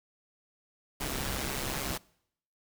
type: noise with amplitude modulation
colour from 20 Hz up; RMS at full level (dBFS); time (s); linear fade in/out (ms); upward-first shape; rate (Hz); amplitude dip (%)
pink; -31; 1-1.98; 10; sine; 136; 70
effects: noise-tail reverb RT60 0.7 s tail -24 dB re dry